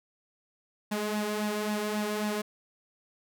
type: tone with flanger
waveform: sawtooth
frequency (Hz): 210.6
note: G#3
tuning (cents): +24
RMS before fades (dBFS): -31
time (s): 0.91-2.42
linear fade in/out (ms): 10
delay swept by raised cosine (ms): 1.1 to 3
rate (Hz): 3.7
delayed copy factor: +0.6
effects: none